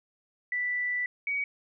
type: tone pair in turn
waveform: sine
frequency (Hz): 1974 / 2258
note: B6 / C#7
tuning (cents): -1 / +31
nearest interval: major second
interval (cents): 232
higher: second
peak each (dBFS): -27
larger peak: neither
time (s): 0.52-1.06 / 1.27-1.44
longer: first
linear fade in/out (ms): 2
effects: none